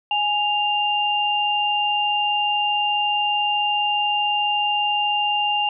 sine tone pair together, 830.7 / 2794 Hz, G#5 / F7, 0 / 0 cents, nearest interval octave + major sixth, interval 2100 cents, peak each -21 dBFS, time 0.11-5.69 s, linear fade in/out 2 ms, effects none

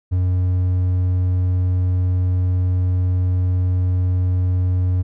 triangle tone, 91 Hz, F#2, 28 cents flat, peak -13 dBFS, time 0.11-5.03 s, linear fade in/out 20 ms, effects none

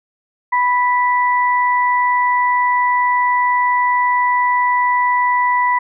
sine tone pair together, 987.8 / 1969.9 Hz, B5 / B6, 0 / -5 cents, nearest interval octave, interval 1195 cents, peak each -13 / -19 dBFS, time 0.52-5.79 s, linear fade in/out 10 ms, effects none

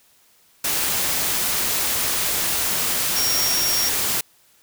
sine tone in noise, 5588 Hz, F8, in tune, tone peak -21 dBFS, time 3.16-3.89 s, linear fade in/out 5 ms, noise white, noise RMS -22 dBFS, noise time 0.64-4.21 s, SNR -2 dB, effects white hiss -57 dBFS RMS until 4.62 s

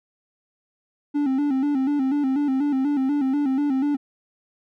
triangle tone with vibrato, 277.2 Hz, C#4, in tune, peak -17 dBFS, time 1.14-3.97 s, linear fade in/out 20 ms, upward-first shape square, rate 4.1 Hz, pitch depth 84 cents each way, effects none

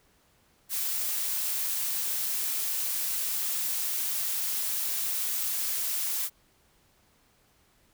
blue noise, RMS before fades -30 dBFS, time 0.69-6.3 s, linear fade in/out 50 ms, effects pink hiss -65 dBFS RMS until 7.93 s

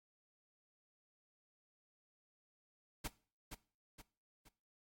pink noise with echo, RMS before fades -41 dBFS, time 3.04-3.08 s, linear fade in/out 10 ms, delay 470 ms, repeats 3, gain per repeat -7 dB, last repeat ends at 4.49 s, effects noise-tail reverb RT60 0.4 s tail -20 dB re dry + AAC 64 kbps

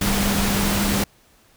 sine tone in noise, 200 Hz, G3, 35 cents sharp, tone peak -22 dBFS, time 0.01-1.04 s, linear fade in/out 5 ms, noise pink, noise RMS -22 dBFS, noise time 0.01-1.04 s, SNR -3 dB, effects pink hiss -56 dBFS RMS until 1.56 s

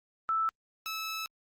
sine / 15% pulse tone pair in turn, 1318.5 / 1304.9 Hz, E6 / E6, 0 / -18 cents, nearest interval unison, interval 18 cents, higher first, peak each -26 / -28 dBFS, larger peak first, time 0.29-0.49 / 0.86-1.26 s, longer second, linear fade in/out 0 ms, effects Opus 48 kbps

